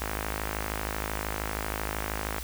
click train, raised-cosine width 0.5 ms, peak -15 dBFS, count 126, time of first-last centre 0.02-2.383 s, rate 52.9 Hz, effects added 60 Hz sine -36 dBFS peak until 2.43 s + white hiss -41 dBFS RMS until 2.43 s

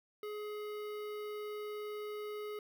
square tone with notch filter, 420.4 Hz, G#4, 21 cents sharp, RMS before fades -42 dBFS, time 0.23-2.59 s, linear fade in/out 2 ms, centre 7200 Hz, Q 0.65, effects none

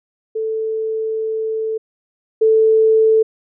sine tone pair in turn, 441 / 441 Hz, A4 / A4, +4 / +4 cents, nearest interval unison, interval 0 cents, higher neither, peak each -18 / -9 dBFS, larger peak second, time 0.35-1.78 / 2.41-3.23 s, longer first, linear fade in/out 10 ms, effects none

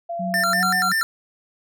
sine tone with pitch glide, 683 to 736.3 Hz, F5 to F#5, -39 to -9 cents, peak -25 dBFS, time 0.09-0.89 s, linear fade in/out 10 ms, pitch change +130 cents, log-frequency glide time 0.56-0.63 s
sine tone with tremolo, 185 Hz, F#3, in tune, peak -24 dBFS, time 0.19-0.93 s, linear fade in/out 10 ms, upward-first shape triangle, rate 2.8 Hz, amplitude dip 65%
square tone with vibrato, 1568 Hz, G6, in tune, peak -19 dBFS, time 0.34-1.03 s, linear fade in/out 0 ms, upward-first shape square, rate 5.2 Hz, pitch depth 230 cents each way
effects none

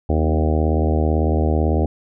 harmonic tone with a mistuned harmonic, 78 Hz, D#2, 5 cents sharp, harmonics 1 / 2 / 3 / 4 / 5 / 6 / 7 / 8 / 9 / 10, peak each -17 / -26 / -25 / -25 / -26 / -28 / -29 / -31 / -30 / -32 dBFS, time 0.09-1.86 s, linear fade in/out 5 ms, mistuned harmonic 3, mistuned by +15 cents, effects none

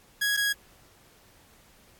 sawtooth tone pair in turn, 1661.2 / 1654.9 Hz, G#6 / G#6, 0 / -7 cents, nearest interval unison, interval 7 cents, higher first, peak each -20 dBFS, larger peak neither, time 0.21-0.37 / 0.37-0.53 s, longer neither, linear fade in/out 10 ms, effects pink hiss -58 dBFS RMS until 1.99 s + AAC 64 kbps

